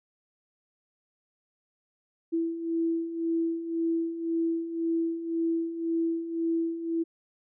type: beating tone pair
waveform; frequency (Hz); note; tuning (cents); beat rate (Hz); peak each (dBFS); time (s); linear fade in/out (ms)
sine; 329.6 / 331.5; E4 / E4; 0 / +10; 1.9; -33 / -27; 2.32-7.04; 20
effects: none